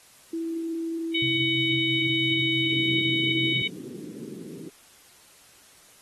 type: tone with pitch glide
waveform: sine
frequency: 329.6 to 327.1 Hz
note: E4 to E4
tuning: 0 to -13 cents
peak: -27 dBFS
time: 0.33-3.53 s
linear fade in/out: 5 ms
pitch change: -13 cents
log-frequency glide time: 1.33-1.97 s
type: harmonic tone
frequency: 750 Hz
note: F#5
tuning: 23 cents sharp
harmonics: 3 / 4 / 5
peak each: -26 / -28 / -30 dBFS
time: 1.14-3.68 s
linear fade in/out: 10 ms
type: tone with tremolo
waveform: sine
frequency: 130.81 Hz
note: C3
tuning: in tune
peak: -29 dBFS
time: 1.22-3.62 s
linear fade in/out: 2 ms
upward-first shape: sine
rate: 6 Hz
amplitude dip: 45%
type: band-pass noise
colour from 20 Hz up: white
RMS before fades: -39 dBFS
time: 2.69-4.69 s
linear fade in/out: 10 ms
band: 140 to 400 Hz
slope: 48 dB/octave
effects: white hiss -54 dBFS RMS until 6.01 s + AAC 32 kbps